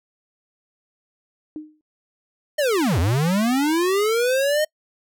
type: tone with exponential decay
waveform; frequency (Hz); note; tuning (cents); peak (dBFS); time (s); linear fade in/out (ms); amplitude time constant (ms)
sine; 306.8; D#4; -24; -26; 1.56-1.81; 1; 53
type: linear two-way sweep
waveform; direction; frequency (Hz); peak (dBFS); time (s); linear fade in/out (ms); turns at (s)
square; down then up; 622.3 to 77.78 to 622.3; -18; 2.58-4.65; 10; 2.99
effects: noise-tail reverb RT60 0.1 s tail -26 dB re dry